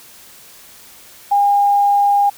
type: tone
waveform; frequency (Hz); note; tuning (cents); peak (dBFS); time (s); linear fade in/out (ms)
sine; 810; G#5; -43; -10; 1.31-2.3; 10
effects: white hiss -42 dBFS RMS until 2.37 s